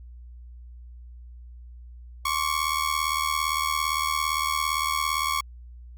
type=ring-modulated tone; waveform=sawtooth; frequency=1108.7 Hz; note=C#6; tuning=in tune; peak=-17 dBFS; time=2.25-5.41 s; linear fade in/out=5 ms; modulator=38.8 Hz; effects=added 60 Hz sine -41 dBFS peak until 5.97 s + Opus 48 kbps